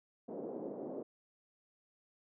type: band-pass noise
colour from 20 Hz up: pink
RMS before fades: -43 dBFS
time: 0.28-1.03 s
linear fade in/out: 10 ms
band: 250 to 570 Hz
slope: 24 dB/octave
effects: none